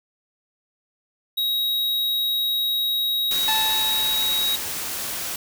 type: tone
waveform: square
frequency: 3810 Hz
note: A#7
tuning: 37 cents sharp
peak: -21 dBFS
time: 1.37-4.56 s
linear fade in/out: 10 ms
type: noise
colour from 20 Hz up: white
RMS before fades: -29 dBFS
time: 3.31-5.36 s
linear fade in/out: 2 ms
type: tone with exponential decay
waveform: sawtooth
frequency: 877 Hz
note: A5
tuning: 6 cents flat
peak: -18 dBFS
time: 3.48-5.19 s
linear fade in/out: 2 ms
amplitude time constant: 370 ms
effects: none